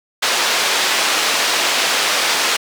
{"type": "band-pass noise", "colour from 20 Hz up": "white", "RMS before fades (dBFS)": -17, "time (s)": [0.22, 2.57], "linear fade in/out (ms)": 10, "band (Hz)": [410, 4600], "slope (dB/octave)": 12, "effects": []}